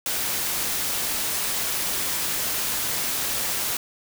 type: noise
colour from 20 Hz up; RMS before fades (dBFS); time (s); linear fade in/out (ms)
white; -26; 0.06-3.77; 2
effects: none